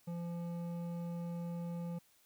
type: tone with hard clipping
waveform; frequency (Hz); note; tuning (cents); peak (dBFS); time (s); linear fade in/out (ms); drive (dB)
sine; 171.4; F3; -32; -40; 0.07-1.99; 10; 10
effects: white hiss -69 dBFS RMS until 2.25 s